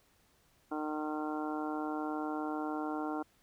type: harmonic tone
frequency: 152.8 Hz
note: D#3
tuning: 31 cents flat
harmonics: 2 / 3 / 4 / 5 / 6 / 7 / 8 / 9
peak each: -36 / -44 / -46 / -41 / -46 / -46 / -54 / -45 dBFS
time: 0.71-3.23 s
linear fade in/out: 10 ms
effects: pink hiss -69 dBFS RMS until 3.42 s